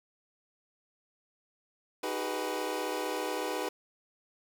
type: chord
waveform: 25% pulse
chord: G# minor seventh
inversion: second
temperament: equal with one note detuned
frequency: 311.1 / 379.5 / 415.3 / 493.9 Hz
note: D#4 / F#4 / G#4 / B4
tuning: 0 / +44 / 0 / 0 cents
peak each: -35 / -34 / -35 / -32 dBFS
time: 2.03-3.69 s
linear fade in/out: 5 ms
effects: 10-bit